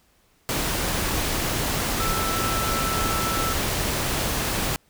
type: tone in noise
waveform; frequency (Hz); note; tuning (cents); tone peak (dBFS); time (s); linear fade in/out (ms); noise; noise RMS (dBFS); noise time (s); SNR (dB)
sine; 1324; E6; +7; -27; 2-3.53; 0; pink; -25; 0.49-4.76; -5
effects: pink hiss -62 dBFS RMS until 4.89 s